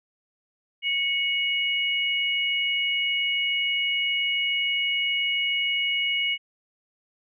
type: tone pair together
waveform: sine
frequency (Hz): 2217 / 2895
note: C#7 / F#7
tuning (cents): 0 / -38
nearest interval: perfect fourth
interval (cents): 462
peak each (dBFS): -25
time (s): 0.82-6.38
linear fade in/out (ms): 50
effects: none